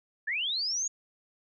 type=linear sweep; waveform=sine; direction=up; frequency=1661.2 to 6790 Hz; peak=-28 dBFS; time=0.27-0.88 s; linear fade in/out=10 ms; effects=none